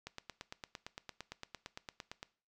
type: click train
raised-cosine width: 0.2 ms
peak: -26 dBFS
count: 20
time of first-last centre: 0.07-2.229 s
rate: 8.8 Hz
effects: noise-tail reverb RT60 0.4 s tail -19 dB re dry